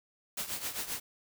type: noise with tremolo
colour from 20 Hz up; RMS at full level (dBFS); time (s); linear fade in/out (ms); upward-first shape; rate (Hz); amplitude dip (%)
white; -34; 0.37-1; 5; triangle; 7.6; 80
effects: none